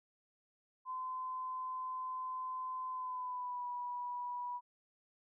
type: tone with pitch glide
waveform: sine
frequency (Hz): 1026 to 978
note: C6 to B5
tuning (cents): -34 to -17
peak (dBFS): -38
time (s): 0.85-4.61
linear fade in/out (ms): 50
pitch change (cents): -83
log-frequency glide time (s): 2.9-3.67
effects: none